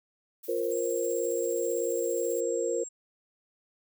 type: noise with tremolo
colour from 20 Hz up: violet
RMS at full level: -44 dBFS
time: 0.43-2.41 s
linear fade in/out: 10 ms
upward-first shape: sine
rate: 15 Hz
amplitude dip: 35%
type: chord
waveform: sine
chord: F suspended fourth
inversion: none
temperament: just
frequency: 349.2 / 465.6 / 523.8 Hz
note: F4 / Bb4 / C5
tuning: 0 / -2 / +2 cents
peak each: -33 / -29 / -32 dBFS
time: 0.48-2.84 s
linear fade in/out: 10 ms
type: tone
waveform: sine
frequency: 7550 Hz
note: A#8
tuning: 21 cents sharp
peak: -39 dBFS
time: 0.71-2.89 s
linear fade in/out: 10 ms
effects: none